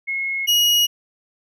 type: tone pair in turn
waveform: sine / 35% pulse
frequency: 2169 / 2895 Hz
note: C#7 / F#7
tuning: -38 / -38 cents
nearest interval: perfect fourth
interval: 500 cents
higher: second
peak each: -21 / -12 dBFS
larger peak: second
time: 0.07-0.47 / 0.47-0.87 s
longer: neither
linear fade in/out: 20 ms
effects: none